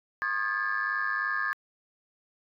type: tone cluster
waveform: sine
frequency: 1084 / 1221 / 1627 / 1730 Hz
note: C#6 / D#6 / G#6 / A6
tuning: -39 / -33 / -36 / -30 cents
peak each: -35 / -33 / -30 / -30 dBFS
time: 0.22-1.53 s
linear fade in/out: 0 ms
effects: tanh soft clip ceiling -20 dBFS